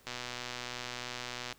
click train, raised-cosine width 0.2 ms, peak -21 dBFS, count 180, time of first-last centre 0.07-1.525 s, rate 123 Hz, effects pink hiss -62 dBFS RMS until 1.58 s

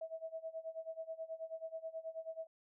sine tone with tremolo, 648 Hz, E5, 30 cents flat, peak -39 dBFS, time 0.01-2.47 s, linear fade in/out 5 ms, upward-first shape sine, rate 9.3 Hz, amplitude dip 90%, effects none

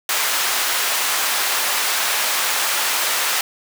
pink high-pass noise, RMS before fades -20 dBFS, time 0.09-3.41 s, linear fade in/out 2 ms, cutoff 1000 Hz, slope 12 dB/octave, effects none

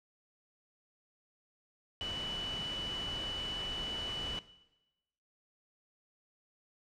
sine tone in noise, 2966 Hz, F#7, 4 cents sharp, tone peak -36 dBFS, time 2.01-4.39 s, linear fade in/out 0 ms, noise pink, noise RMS -43 dBFS, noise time 2.01-4.39 s, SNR +4 dB, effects noise-tail reverb RT60 1.0 s tail -17 dB re dry + low-pass 5000 Hz 12 dB/octave

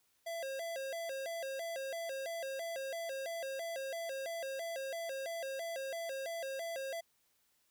square tone with vibrato, 600 Hz, D5, 37 cents sharp, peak -39 dBFS, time 0.26-7.01 s, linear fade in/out 10 ms, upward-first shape square, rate 3 Hz, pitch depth 190 cents each way, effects white hiss -75 dBFS RMS until 7.7 s

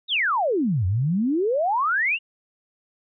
sine exponential two-way sweep, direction down then up, 3900 to 87.31 to 2914 Hz, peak -19 dBFS, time 0.08-2.19 s, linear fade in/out 50 ms, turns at 0.86 s, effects none

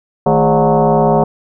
sine tone with frequency modulation, 156.6 Hz, D#3, 11 cents sharp, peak -8 dBFS, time 0.26-1.24 s, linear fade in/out 5 ms, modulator 189 Hz, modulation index 4, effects none

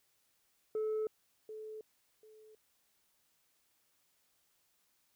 sine tone with echo, 433.4 Hz, A4, 26 cents flat, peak -30 dBFS, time 0.75-1.07 s, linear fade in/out 2 ms, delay 740 ms, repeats 2, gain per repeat -13 dB, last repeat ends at 2.55 s, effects tanh soft clip ceiling -31 dBFS + white hiss -75 dBFS RMS until 5.15 s

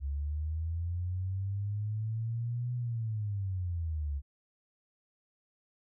sine linear two-way sweep, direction up then down, 68.3 to 123.47 to 68.3 Hz, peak -31 dBFS, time 0-4.22 s, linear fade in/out 50 ms, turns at 2.74 s, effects none

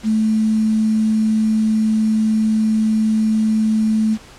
sine tone with quantisation, 218.3 Hz, A3, 13 cents flat, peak -13 dBFS, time 0.03-4.18 s, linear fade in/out 50 ms, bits 6, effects pink hiss -42 dBFS RMS until 4.38 s + low-pass 8000 Hz 12 dB/octave

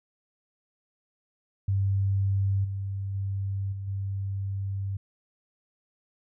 sine tone with level steps, 98 Hz, G2, in tune, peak -22 / -29 / -27 / -32 / -28 dBFS, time 1.68-4.97 s, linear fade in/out 5 ms, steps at 2.64 / 3.14 / 3.72 / 3.87 s, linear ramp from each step 10 ms, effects none

